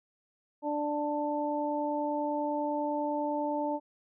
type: harmonic tone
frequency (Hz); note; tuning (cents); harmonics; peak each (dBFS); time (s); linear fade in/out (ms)
295; D4; +8; 1 / 2 / 3; -33 / -33 / -33; 0.62-3.8; 50
effects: none